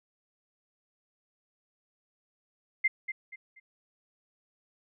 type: tone with echo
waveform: sine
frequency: 2093 Hz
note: C7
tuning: in tune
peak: -21 dBFS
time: 2.84-2.88 s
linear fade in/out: 10 ms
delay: 240 ms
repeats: 3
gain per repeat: -10 dB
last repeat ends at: 3.6 s
effects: none